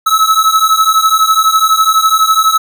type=beating tone pair; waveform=square; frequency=1293 / 1305 Hz; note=E6 / E6; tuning=-34 / -18 cents; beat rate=12 Hz; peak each=-11 dBFS; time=0.06-2.58 s; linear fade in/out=10 ms; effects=none